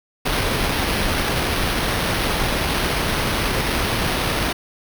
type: noise with sample-and-hold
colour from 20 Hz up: pink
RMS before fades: -21 dBFS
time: 0.25-4.53 s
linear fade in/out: 10 ms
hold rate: 7350 Hz
effects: none